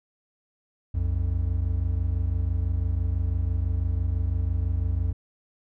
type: tone pair together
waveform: triangle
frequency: 62.79 / 88.8 Hz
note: B1 / F2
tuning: +29 / +29 cents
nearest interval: tritone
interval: 600 cents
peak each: -24 / -23 dBFS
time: 0.94-5.13 s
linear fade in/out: 10 ms
effects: none